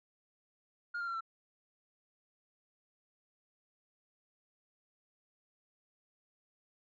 sine tone with pitch steps, 1419 / 1392.2 / 1365.9 / 1340.1 Hz, F6 / F6 / F6 / E6, +27 / -6 / -39 / +28 cents, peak -33 dBFS, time 0.94-1.208 s, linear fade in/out 10 ms, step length 67 ms, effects tanh soft clip ceiling -34 dBFS

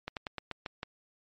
slowing click train, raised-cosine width 0.3 ms, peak -20 dBFS, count 7, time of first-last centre 0.08-0.831 s, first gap 88 ms, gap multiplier 1.14, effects MP3 48 kbps

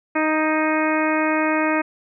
harmonic tone with a mistuned harmonic, 311.1 Hz, D#4, in tune, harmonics 1 / 2 / 3 / 4 / 5 / 6 / 7 / 8, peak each -21 / -24 / -26 / -27 / -28 / -29 / -29 / -30 dBFS, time 0.15-1.82 s, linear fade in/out 10 ms, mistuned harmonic 5, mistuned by +19 cents, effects none

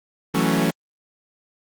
sawtooth chord, F# minor seventh, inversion third, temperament equal, 164.81 / 185 / 220 / 277.2 Hz, E3 / F#3 / A3 / C#4, 0 / 0 / 0 / 0 cents, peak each -19 dBFS, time 0.34-0.71 s, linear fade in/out 10 ms, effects Opus 24 kbps

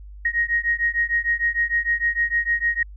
sine beating tone pair, 1873 / 1879.6 Hz, A#6 / A#6, +8 / +14 cents, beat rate 6.6 Hz, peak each -22 dBFS, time 0.25-2.83 s, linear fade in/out 5 ms, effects added 50 Hz sine -37 dBFS peak until 2.96 s

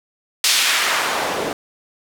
white noise with band-pass filter sweep, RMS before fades -19 dBFS, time 0.44-1.53 s, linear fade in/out 2 ms, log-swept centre 4000 to 370 Hz, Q 0.92, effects none

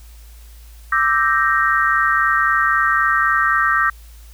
sine chord, E half-diminished seventh, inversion third, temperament equal, 1174.7 / 1318.5 / 1568 / 1864.7 Hz, D6 / E6 / G6 / Bb6, 0 / 0 / 0 / 0 cents, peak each -19 dBFS, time 0.92-3.9 s, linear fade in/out 5 ms, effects added 56 Hz sine -38 dBFS peak until 4.33 s + white hiss -50 dBFS RMS until 4.33 s

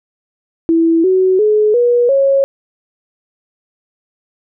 sine tone with pitch steps, 329.6 / 374.3 / 425 / 482.6 / 548 Hz, E4 / F#4 / G#4 / B4 / C#5, 0 / +20 / +40 / -40 / -20 cents, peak -8 dBFS, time 0.69-2.44 s, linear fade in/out 0 ms, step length 350 ms, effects none

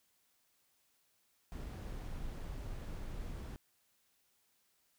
brown noise, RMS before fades -43 dBFS, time 1.52-3.56 s, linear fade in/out 0 ms, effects white hiss -75 dBFS RMS until 4.98 s

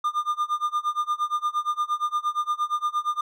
triangle tone with tremolo, 1207 Hz, D6, 47 cents sharp, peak -18 dBFS, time 0.04-3.21 s, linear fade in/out 5 ms, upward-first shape sine, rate 8.6 Hz, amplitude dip 95%, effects none

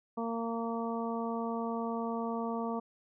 harmonic tone, 229.9 Hz, A#3, 24 cents flat, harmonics 1 / 2 / 3 / 4 / 5, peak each -35 / -38 / -40 / -41 / -42 dBFS, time 0.17-2.8 s, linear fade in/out 10 ms, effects none

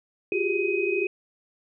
sine tone cluster, 354.4 / 387.2 / 408.4 / 2514 Hz, F4 / G4 / G#4 / D#7, +25 / -21 / -29 / +17 cents, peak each -28 dBFS, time 0.32-1.07 s, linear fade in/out 2 ms, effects none

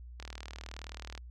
click train, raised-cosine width 0.2 ms, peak -26 dBFS, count 39, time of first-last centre 0.2-1.177 s, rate 38.9 Hz, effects added 60 Hz sine -45 dBFS peak until 1.3 s

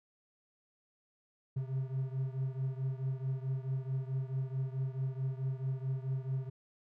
triangle beating tone pair, 130.81 / 135.41 Hz, C3 / C#3, 0 / -40 cents, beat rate 4.6 Hz, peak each -33 / -36 dBFS, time 1.56-6.5 s, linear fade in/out 10 ms, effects none

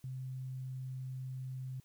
sine tone, 130 Hz, C3, 11 cents flat, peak -39 dBFS, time 0.04-1.8 s, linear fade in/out 2 ms, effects white hiss -70 dBFS RMS until 1.84 s

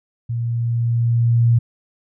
sine tone with level ramp, 117.5 Hz, A#2, 14 cents sharp, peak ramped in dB -20 to -10 dBFS, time 0.29-1.59 s, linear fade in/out 10 ms, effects none

